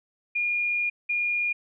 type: tone pair in turn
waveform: sine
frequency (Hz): 2425 / 2425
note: D#7 / D#7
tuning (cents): -45 / -45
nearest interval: unison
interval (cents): 0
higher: neither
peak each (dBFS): -23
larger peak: neither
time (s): 0.35-0.9 / 1.09-1.53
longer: first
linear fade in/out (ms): 10
effects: none